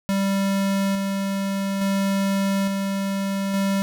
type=tone with tremolo; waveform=square; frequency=196 Hz; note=G3; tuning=in tune; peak=-20 dBFS; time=0.09-3.82 s; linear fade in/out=0 ms; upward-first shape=square; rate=0.58 Hz; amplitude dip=30%; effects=none